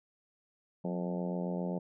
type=harmonic tone with a mistuned harmonic; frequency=87.5 Hz; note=F2; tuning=4 cents sharp; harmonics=2 / 3 / 4 / 5 / 6 / 7 / 8 / 9 / 10; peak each=-34 / -44 / -43 / -43 / -42 / -43 / -50 / -51 / -50 dBFS; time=0.84-1.79 s; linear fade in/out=10 ms; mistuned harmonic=2; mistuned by=+51 cents; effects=none